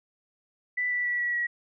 sine tone with pitch steps, 1982 / 1966 / 1950.2 / 1934.5 / 1918.9 Hz, B6 / B6 / B6 / B6 / A#6, +6 / -8 / -22 / -36 / +50 cents, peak -25 dBFS, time 0.77-1.47 s, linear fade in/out 10 ms, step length 140 ms, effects none

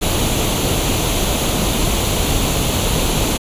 pink noise with comb filter, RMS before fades -17 dBFS, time 0.01-3.38 s, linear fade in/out 20 ms, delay 0.29 ms, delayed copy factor +0.55, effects resampled to 32000 Hz

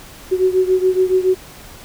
sine beating tone pair, 370 / 377.1 Hz, F#4 / F#4, 0 / +33 cents, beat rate 7.1 Hz, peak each -14 / -17 dBFS, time 0.31-1.35 s, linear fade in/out 20 ms, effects pink hiss -39 dBFS RMS until 1.84 s

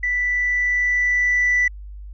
sine tone with level ramp, 1975.5 Hz, B6, in tune, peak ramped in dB -18 to -13 dBFS, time 0.03-1.68 s, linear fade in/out 5 ms, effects tanh soft clip ceiling -12 dBFS + added 50 Hz sine -33 dBFS peak until 2.13 s

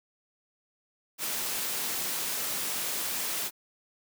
white high-pass noise, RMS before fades -32 dBFS, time 1.18-3.51 s, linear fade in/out 50 ms, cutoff 140 Hz, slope 12 dB/octave, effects none

